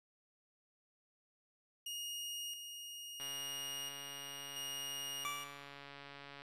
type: tone with tremolo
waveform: sawtooth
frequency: 2863 Hz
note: F7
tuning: 42 cents sharp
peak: -38 dBFS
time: 1.86-5.44 s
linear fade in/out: 5 ms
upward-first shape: square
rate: 0.74 Hz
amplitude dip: 45%
type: click train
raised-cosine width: 0.3 ms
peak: -35 dBFS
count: 455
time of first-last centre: 3.2-6.42 s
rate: 141 Hz
type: tone with exponential decay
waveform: 25% pulse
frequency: 1162 Hz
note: D6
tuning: 19 cents flat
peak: -33 dBFS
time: 5.25-5.9 s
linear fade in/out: 0 ms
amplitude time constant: 140 ms
effects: resampled to 32000 Hz